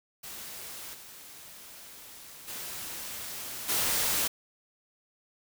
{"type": "noise with level steps", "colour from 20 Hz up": "white", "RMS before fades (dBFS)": [-42, -48, -39, -28], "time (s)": [0.23, 4.28], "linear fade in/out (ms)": 10, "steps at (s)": [0.93, 2.47, 3.68], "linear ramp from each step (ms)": 20, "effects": []}